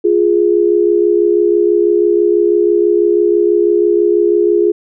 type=tone pair together; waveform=sine; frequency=349.2 / 415.3 Hz; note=F4 / G#4; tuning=0 / 0 cents; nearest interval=minor third; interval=300 cents; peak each=-11 dBFS; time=0.04-4.72 s; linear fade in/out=10 ms; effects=none